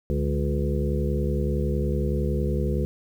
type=harmonic tone with a mistuned harmonic; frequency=70.8 Hz; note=C#2; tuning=37 cents sharp; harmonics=1 / 2 / 3 / 5 / 6 / 7; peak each=-25 / -28 / -30 / -32 / -33 / -33 dBFS; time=0.1-2.85 s; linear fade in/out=0 ms; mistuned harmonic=2; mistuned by=+72 cents; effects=9-bit